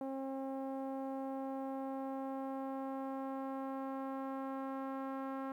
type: tone with low-pass filter sweep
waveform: sawtooth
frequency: 268.4 Hz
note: C4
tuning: 44 cents sharp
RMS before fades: -41 dBFS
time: 0.01-5.52 s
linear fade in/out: 2 ms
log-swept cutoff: 720 to 1200 Hz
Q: 1.9
effects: 12-bit